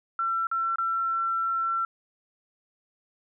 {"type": "tone with dropouts", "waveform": "sine", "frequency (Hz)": 1349, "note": "E6", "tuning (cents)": 40, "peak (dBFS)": -24, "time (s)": [0.19, 1.85], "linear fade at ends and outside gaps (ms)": 2, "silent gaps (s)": [[0.47, 0.514], [0.758, 0.784]], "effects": []}